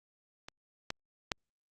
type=clicks; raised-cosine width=0.2 ms; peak=-27 / -17 / -13 dBFS; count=3; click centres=0.485 / 0.904 / 1.318 s; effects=Opus 48 kbps